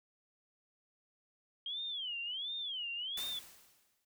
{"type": "tone with vibrato", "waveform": "sine", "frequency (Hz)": 3175, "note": "G7", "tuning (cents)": 21, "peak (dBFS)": -37, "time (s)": [1.66, 3.39], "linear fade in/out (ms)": 2, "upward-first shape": "sine", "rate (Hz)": 1.4, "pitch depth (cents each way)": 240}
{"type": "noise with exponential decay", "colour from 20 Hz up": "white", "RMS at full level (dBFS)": -42, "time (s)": [3.17, 4.05], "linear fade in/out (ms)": 5, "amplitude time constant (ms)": 190}
{"effects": ["noise-tail reverb RT60 0.1 s tail -25 dB re dry"]}